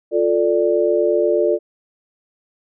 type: chord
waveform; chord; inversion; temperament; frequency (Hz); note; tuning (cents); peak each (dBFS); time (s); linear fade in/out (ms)
sine; D minor; first; just; 352.4 / 440.5 / 587.3; F4 / A4 / D5; +16 / +2 / 0; -18; 0.11-1.59; 50
effects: none